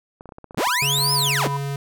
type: clicks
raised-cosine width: 1 ms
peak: -25 dBFS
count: 10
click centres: 0.209 / 0.257 / 0.291 / 0.322 / 0.384 / 0.443 / 0.509 / 0.546 / 0.608 / 0.673 s
type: linear two-way sweep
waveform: sawtooth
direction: up then down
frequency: 68.9 to 5250 to 68.9 Hz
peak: -16 dBFS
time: 0.57-1.48 s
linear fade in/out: 10 ms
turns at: 1.13 s
type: tone with tremolo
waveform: sine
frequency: 987.8 Hz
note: B5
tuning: in tune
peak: -24 dBFS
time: 0.6-1.57 s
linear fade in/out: 5 ms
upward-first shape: sine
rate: 2.3 Hz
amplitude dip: 60%
type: tone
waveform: square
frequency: 140 Hz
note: C#3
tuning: 18 cents sharp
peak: -25 dBFS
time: 0.82-1.76 s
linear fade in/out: 2 ms
effects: none